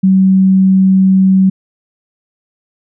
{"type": "tone", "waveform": "sine", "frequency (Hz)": 190, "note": "F#3", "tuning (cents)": 46, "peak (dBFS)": -5, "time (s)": [0.03, 1.5], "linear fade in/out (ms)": 10, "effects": []}